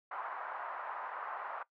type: band-pass noise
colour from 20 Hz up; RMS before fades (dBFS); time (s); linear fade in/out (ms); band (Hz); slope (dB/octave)
pink; -42; 0.11-1.63; 5; 790 to 1400; 24
effects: noise-tail reverb RT60 0.1 s tail -19 dB re dry